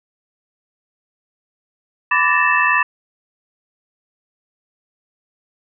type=tone cluster; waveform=sine; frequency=998 / 1167 / 1748 / 1830 / 2644 Hz; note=B5 / D6 / A6 / A#6 / E7; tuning=+18 / -11 / -12 / -32 / +5 cents; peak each=-19 dBFS; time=2.11-2.83 s; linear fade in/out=5 ms; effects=none